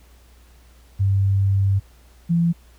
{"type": "tone pair in turn", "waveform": "sine", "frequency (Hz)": [98, 169.38], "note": ["G2", "E3"], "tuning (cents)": [0, 47], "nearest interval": "major sixth", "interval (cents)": 947, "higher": "second", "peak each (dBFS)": -15, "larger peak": "neither", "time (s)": [[0.99, 1.8], [2.29, 2.53]], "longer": "first", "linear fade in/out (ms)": 20, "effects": ["added 60 Hz sine -48 dBFS peak until 2.78 s", "pink hiss -56 dBFS RMS until 2.78 s"]}